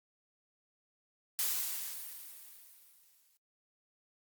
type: noise with exponential decay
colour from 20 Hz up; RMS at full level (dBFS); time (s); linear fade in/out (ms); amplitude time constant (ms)
blue; -31; 1.39-3.37; 0; 430
effects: noise-tail reverb RT60 0.1 s tail -18 dB re dry + Opus 48 kbps